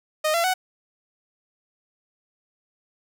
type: tone with pitch steps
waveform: sawtooth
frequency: 618 / 677.8 / 743.5 Hz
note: D#5 / E5 / F#5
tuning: -12 / +48 / +8 cents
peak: -16 dBFS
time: 0.24-0.54 s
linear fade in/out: 10 ms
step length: 100 ms
effects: none